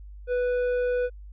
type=tone with tanh clipping; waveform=triangle; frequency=493.9 Hz; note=B4; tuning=in tune; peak=-24 dBFS; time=0.27-1.1 s; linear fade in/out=50 ms; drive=12 dB; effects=added 50 Hz sine -40 dBFS peak until 1.32 s